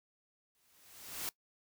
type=noise with exponential growth; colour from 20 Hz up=white; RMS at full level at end=-37 dBFS; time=0.55-1.29 s; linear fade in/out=0 ms; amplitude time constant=160 ms; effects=noise-tail reverb RT60 0.1 s tail -21 dB re dry